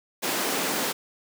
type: high-pass noise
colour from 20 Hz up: pink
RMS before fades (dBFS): -27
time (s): 0.22-0.93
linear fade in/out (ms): 20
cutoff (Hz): 220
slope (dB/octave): 24
effects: none